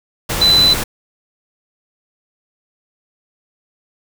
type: tone in noise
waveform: sine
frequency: 4005 Hz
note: B7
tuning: 23 cents sharp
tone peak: -8 dBFS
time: 0.41-0.74 s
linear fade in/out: 10 ms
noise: pink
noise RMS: -20 dBFS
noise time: 0.29-0.84 s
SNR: +9 dB
effects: none